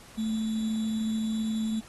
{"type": "tone with sample-and-hold", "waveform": "sine", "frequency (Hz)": 220, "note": "A3", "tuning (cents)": 0, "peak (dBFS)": -26, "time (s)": [0.17, 1.81], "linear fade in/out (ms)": 20, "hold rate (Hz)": 3675, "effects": ["pink hiss -51 dBFS RMS until 1.88 s", "AAC 32 kbps"]}